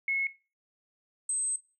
sine tone pair in turn, 2182 / 8238 Hz, C#7 / C9, -28 / -28 cents, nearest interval octave + major seventh, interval 2300 cents, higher second, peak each -26 / -27 dBFS, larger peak first, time 0.08-0.27 / 1.29-1.56 s, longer second, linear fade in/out 2 ms, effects noise-tail reverb RT60 0.3 s tail -17 dB re dry

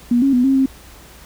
sine tone with pitch steps, 240.6 / 274 / 247.4 / 269.3 / 266.5 Hz, B3 / C#4 / B3 / C#4 / C4, -45 / -20 / +3 / -50 / +32 cents, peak -11 dBFS, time 0.11-0.66 s, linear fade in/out 5 ms, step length 110 ms, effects added 60 Hz sine -44 dBFS peak until 1.25 s + pink hiss -43 dBFS RMS until 1.25 s

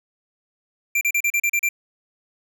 square tone bursts, 2362 Hz, D7, 9 cents sharp, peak -18 dBFS, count 8, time 0.95-1.69 s, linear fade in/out 5 ms, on 61 ms, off 36 ms, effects none

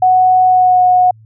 sine tone with pitch glide, 740 to 729.4 Hz, F#5 to F#5, 0 to -25 cents, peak -6 dBFS, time 0.02-1.11 s, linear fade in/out 5 ms, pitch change -25 cents, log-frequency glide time 0.46-0.82 s, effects added 110 Hz sine -39 dBFS peak until 1.25 s

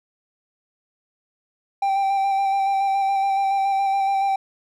triangle tone with vibrato, 784 Hz, G5, in tune, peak -16 dBFS, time 1.82-4.36 s, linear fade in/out 5 ms, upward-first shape square, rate 7.1 Hz, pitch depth 16 cents each way, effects none

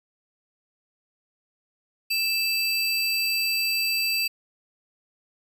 square tone pair together, 2637 / 4678 Hz, E7 / D8, 0 / -8 cents, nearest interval minor seventh, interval 992 cents, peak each -26 dBFS, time 2.1-4.28 s, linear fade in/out 10 ms, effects none

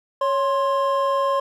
triangle tone pair together, 554.4 / 1054.5 Hz, C#5 / C6, 0 / +13 cents, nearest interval major seventh, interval 1113 cents, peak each -19 dBFS, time 0.21-1.4 s, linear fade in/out 5 ms, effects none

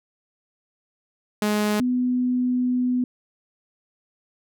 sawtooth / sine tone pair in turn, 209.9 / 249.6 Hz, G#3 / B3, +19 / +19 cents, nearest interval minor third, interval 300 cents, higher second, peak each -16 / -19 dBFS, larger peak first, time 1.42-1.8 / 1.8-3.04 s, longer second, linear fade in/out 2 ms, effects none

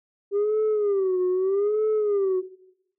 sine tone with vibrato, 397.2 Hz, G4, 23 cents sharp, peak -18 dBFS, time 0.31-2.43 s, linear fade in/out 50 ms, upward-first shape sine, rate 0.8 Hz, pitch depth 150 cents each way, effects noise-tail reverb RT60 0.8 s tail -18 dB re dry + tanh soft clip ceiling -18 dBFS

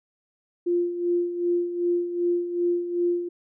sine tone with tremolo, 349.2 Hz, F4, in tune, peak -19 dBFS, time 0.66-3.29 s, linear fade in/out 10 ms, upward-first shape sine, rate 2.6 Hz, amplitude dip 65%, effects none

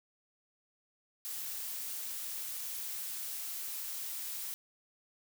blue noise, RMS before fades -40 dBFS, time 1.25-4.54 s, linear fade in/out 0 ms, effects none

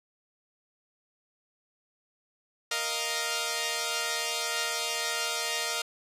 5% pulse chord, Bb suspended fourth, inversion none, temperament equal, 466.2 / 622.3 / 698.5 Hz, Bb4 / Eb5 / F5, 0 / 0 / 0 cents, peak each -22 dBFS, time 2.71-5.82 s, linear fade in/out 5 ms, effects resampled to 32000 Hz

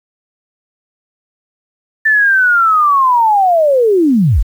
sine linear sweep, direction down, 1778 to 30.87 Hz, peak -7 dBFS, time 2.05-4.43 s, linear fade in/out 10 ms, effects 7-bit

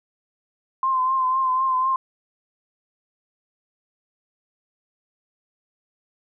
sine tone with vibrato, 1042 Hz, C6, 7 cents flat, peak -18 dBFS, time 0.83-1.96 s, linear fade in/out 2 ms, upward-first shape triangle, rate 4 Hz, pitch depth 44 cents each way, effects none

